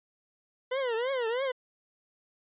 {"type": "tone with vibrato", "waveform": "40% pulse", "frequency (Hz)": 493.9, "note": "B4", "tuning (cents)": 0, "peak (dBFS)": -27, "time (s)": [0.71, 1.52], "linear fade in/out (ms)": 10, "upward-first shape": "triangle", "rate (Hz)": 3.1, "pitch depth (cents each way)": 210, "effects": ["resampled to 8000 Hz"]}